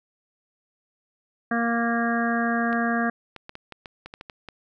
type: harmonic tone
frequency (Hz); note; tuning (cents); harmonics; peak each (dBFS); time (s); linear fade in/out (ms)
233.4; A#3; +2; 1 / 2 / 3 / 5 / 6 / 7 / 8; -24 / -33 / -28 / -31 / -36 / -28 / -36; 1.51-3.1; 5
type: clicks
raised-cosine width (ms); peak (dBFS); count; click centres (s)
0.3; -22; 11; 2.729 / 3.363 / 3.494 / 3.554 / 3.723 / 3.858 / 4.06 / 4.139 / 4.211 / 4.298 / 4.487
effects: none